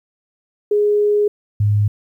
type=tone pair in turn; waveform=sine; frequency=415.3 / 103.83 Hz; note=G#4 / G#2; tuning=0 / 0 cents; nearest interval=2 octaves; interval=2400 cents; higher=first; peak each=-12 / -12 dBFS; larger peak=neither; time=0.71-1.28 / 1.6-1.88 s; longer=first; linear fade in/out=5 ms; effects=9-bit